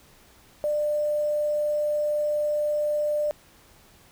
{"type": "tone with quantisation", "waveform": "sine", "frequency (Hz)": 596, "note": "D5", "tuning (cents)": 25, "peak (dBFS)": -22, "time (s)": [0.64, 3.31], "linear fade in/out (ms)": 0, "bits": 8, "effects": ["pink hiss -55 dBFS RMS until 4.11 s"]}